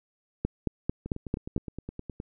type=two click trains; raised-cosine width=3 ms; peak=-23 / -13 dBFS; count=12 / 6; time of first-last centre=1.06-2.201 / 0.45-1.564 s; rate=9.64 / 4.49 Hz; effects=none